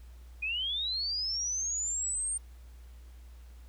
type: linear sweep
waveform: sine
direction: up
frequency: 2437 to 8810 Hz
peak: -30 dBFS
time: 0.42-2.38 s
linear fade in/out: 10 ms
effects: added 60 Hz sine -47 dBFS peak until 3.68 s + pink hiss -64 dBFS RMS until 3.68 s